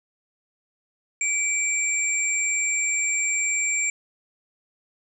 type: tone pair together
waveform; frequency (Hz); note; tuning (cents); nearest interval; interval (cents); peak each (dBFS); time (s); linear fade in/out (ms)
sine; 2321 / 7380; D7 / A#8; -21 / -18; octave + minor sixth; 2003; -24; 1.21-3.9; 2
effects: none